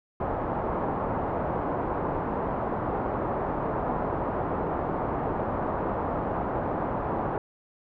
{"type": "low-pass noise", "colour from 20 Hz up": "white", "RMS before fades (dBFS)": -29, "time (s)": [0.2, 7.38], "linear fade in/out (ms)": 2, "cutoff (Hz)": 1000, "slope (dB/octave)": 24, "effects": []}